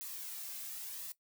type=noise with flanger; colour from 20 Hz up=blue; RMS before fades=-44 dBFS; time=0.01-1.12 s; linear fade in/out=0 ms; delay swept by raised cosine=1.3 to 2.14 ms; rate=0.93 Hz; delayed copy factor=-0.5; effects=noise-tail reverb RT60 0.1 s tail -18 dB re dry